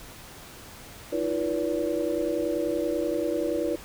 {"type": "tone cluster", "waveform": "sine", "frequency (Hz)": [316.3, 346.7, 484.4, 572], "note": ["D#4", "F4", "B4", "D5"], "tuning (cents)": [29, -13, -34, -46], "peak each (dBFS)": -30, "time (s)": [1.12, 3.76], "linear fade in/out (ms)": 10, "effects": ["pink hiss -45 dBFS RMS until 3.84 s"]}